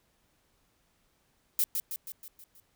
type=noise with echo; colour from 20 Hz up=violet; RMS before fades=-26 dBFS; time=1.59-1.64 s; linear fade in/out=0 ms; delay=160 ms; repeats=6; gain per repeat=-5 dB; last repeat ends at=2.6 s; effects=pink hiss -71 dBFS RMS until 2.75 s